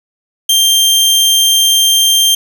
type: tone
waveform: sawtooth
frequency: 3171 Hz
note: G7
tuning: 19 cents sharp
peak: -4 dBFS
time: 0.49-2.35 s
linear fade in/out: 5 ms
effects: none